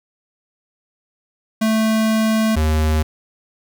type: tone pair in turn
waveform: square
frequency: 220 / 77.78 Hz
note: A3 / D#2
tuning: 0 / 0 cents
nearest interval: octave + tritone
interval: 1800 cents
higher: first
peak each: -15 / -15 dBFS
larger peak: neither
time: 1.61-2.56 / 2.56-3.03 s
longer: first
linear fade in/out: 10 ms
effects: none